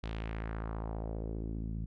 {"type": "tone with low-pass filter sweep", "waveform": "sawtooth", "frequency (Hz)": 55, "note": "A1", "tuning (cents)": 0, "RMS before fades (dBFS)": -38, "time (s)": [0.03, 1.86], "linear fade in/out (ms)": 10, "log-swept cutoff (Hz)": [3800, 170], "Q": 1.8, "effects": []}